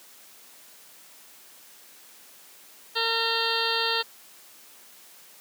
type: harmonic tone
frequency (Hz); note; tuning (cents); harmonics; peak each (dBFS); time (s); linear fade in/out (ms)
456.7; A#4; -36; 1 / 2 / 3 / 4 / 6 / 7 / 8 / 9 / 10; -32 / -32 / -32 / -32 / -32 / -32 / -32 / -32 / -32; 2.95-4.03; 20
effects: white hiss -51 dBFS RMS until 5.4 s + high-pass 200 Hz 12 dB/octave